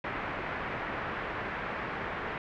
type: low-pass noise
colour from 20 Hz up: white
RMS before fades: -36 dBFS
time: 0.04-2.38 s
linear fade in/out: 2 ms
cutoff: 2000 Hz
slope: 24 dB/octave
effects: none